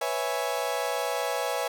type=chord; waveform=35% pulse; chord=C# minor seventh; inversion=third; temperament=equal; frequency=493.9 / 554.4 / 659.3 / 830.6 Hz; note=B4 / C#5 / E5 / G#5; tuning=0 / 0 / 0 / 0 cents; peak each=-31 dBFS; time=0.01-1.68 s; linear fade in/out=5 ms; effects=none